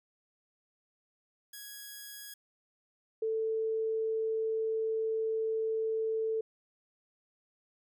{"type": "tone pair in turn", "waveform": ["5% pulse", "sine"], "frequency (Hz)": [1661.2, 443.2], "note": ["G#6", "A4"], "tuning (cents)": [0, 13], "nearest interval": "octave + major seventh", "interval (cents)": 2287, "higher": "first", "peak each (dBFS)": [-33, -29], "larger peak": "second", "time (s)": [[1.53, 2.34], [3.22, 6.41]], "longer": "second", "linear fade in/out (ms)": 5, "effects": []}